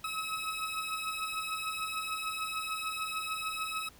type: beating tone pair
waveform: 20% pulse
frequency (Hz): 1281 / 1287.7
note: E6 / E6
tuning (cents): -50 / -41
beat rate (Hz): 6.7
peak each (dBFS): -33 / -31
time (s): 0.04-3.89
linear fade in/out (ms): 5
effects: pink hiss -58 dBFS RMS until 3.99 s